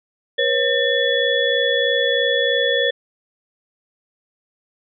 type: tone cluster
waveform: sine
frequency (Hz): 482.9 / 546 / 1799 / 3403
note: B4 / C#5 / A6 / G#7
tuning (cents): -39 / -26 / +38 / +41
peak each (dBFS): -21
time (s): 0.38-2.91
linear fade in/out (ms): 10
effects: none